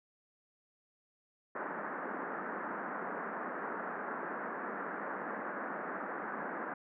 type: band-pass noise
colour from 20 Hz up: white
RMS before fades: -40 dBFS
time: 1.55-6.74 s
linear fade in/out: 5 ms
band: 180 to 1700 Hz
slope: 48 dB/octave
effects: none